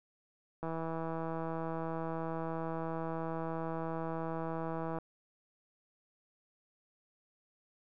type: click train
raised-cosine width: 1 ms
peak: -25 dBFS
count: 711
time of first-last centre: 0.63-4.986 s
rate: 163 Hz
effects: none